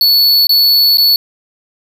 square tone with dropouts, 4429 Hz, C#8, 2 cents flat, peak -7 dBFS, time 0.01-1.16 s, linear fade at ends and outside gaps 1 ms, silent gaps 0.47-0.493 / 0.972-0.982 s, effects 7-bit

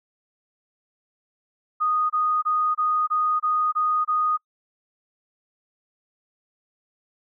sine tone bursts, 1239 Hz, D#6, 8 cents flat, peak -19 dBFS, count 8, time 1.8-4.375 s, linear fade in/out 20 ms, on 300 ms, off 25 ms, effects noise-tail reverb RT60 0.1 s tail -26 dB re dry

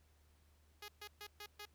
5% pulse tone bursts, 415.3 Hz, G#4, in tune, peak -37 dBFS, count 5, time 0.82-1.655 s, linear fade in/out 5 ms, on 63 ms, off 130 ms, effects added 75 Hz sine -68 dBFS peak until 1.74 s + pink hiss -75 dBFS RMS until 1.74 s

